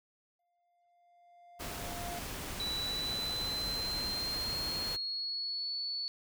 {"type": "tone with exponential growth", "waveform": "triangle", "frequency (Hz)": 698.5, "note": "F5", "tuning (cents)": 0, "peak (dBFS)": -37, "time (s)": [0.39, 2.19], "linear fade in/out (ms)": 5, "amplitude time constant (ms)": 390}
{"type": "noise", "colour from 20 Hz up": "pink", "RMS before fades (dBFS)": -41, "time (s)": [1.59, 4.97], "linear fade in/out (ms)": 20}
{"type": "tone with pitch glide", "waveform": "sine", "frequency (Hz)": [3951, 4435], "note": ["B7", "C#8"], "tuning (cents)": [0, 0], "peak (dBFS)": -34, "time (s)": [2.6, 6.08], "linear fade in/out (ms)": 0, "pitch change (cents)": 200, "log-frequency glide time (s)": [2.9, 5.74]}
{"effects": []}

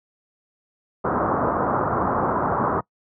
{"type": "low-pass noise", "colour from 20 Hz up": "white", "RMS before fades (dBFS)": -22, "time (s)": [1.04, 2.81], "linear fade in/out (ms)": 10, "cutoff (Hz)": 1300, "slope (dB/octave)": 48, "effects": ["noise-tail reverb RT60 0.1 s tail -23 dB re dry", "high-pass 80 Hz 12 dB/octave"]}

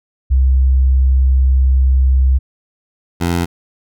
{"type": "tone pair in turn", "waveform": ["sine", "15% pulse"], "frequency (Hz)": [65.41, 86.3], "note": ["C2", "F2"], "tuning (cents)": [0, -20], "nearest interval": "perfect fourth", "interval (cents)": 480, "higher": "second", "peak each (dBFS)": -8, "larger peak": "neither", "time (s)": [[0.3, 2.39], [3.2, 3.46]], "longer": "first", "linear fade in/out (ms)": 20, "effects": []}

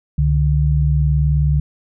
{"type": "tone pair together", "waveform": "sine", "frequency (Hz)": [68.12, 147.2], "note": ["C#2", "D3"], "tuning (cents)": [-30, 4], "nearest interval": "octave + minor second", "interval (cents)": 1334, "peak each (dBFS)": -15, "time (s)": [0.18, 1.6], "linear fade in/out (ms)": 5, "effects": []}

